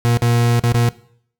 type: tone with dropouts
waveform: 40% pulse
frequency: 118.8 Hz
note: A#2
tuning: 33 cents sharp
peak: -12 dBFS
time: 0.05-0.89 s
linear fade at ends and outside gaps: 0 ms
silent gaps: 0.172-0.221 / 0.596-0.637 / 0.723-0.744 s
effects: noise-tail reverb RT60 0.6 s tail -19 dB re dry